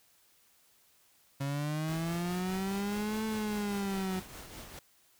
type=linear two-way sweep; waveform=35% pulse; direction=up then down; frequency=136.9 to 220 to 184.7 Hz; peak=-30 dBFS; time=1.4-4.2 s; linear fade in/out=10 ms; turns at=3.25 s
type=noise with tremolo; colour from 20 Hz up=pink; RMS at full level=-45 dBFS; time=1.88-4.79 s; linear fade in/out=2 ms; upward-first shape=triangle; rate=4.9 Hz; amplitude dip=50%
effects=white hiss -66 dBFS RMS until 5.19 s